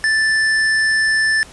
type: tone with hard clipping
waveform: sine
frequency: 1760 Hz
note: A6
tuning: in tune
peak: -15 dBFS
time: 0.04-1.43 s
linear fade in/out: 0 ms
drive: 11 dB
effects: pink hiss -41 dBFS RMS until 1.52 s + resampled to 24000 Hz